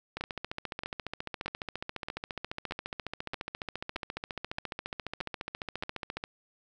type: two click trains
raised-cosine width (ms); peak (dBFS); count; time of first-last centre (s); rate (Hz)
0.3; -19 / -19; 10 / 89; 0.21-5.835 / 0.17-6.239; 1.6 / 14.5
effects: none